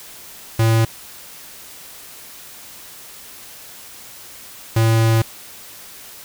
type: tone pair in turn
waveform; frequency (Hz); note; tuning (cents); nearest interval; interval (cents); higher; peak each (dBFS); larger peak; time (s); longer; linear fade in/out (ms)
square; 112.8 / 112.8; A2 / A2; +44 / +44; unison; 0; neither; -13; neither; 0.59-0.85 / 4.76-5.22; second; 5
effects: white hiss -39 dBFS RMS until 6.24 s